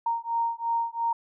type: beating tone pair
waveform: sine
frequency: 926 / 928.9 Hz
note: A#5 / A#5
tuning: -12 / -6 cents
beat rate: 2.9 Hz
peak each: -28 dBFS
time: 0.06-1.13 s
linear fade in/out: 5 ms
effects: none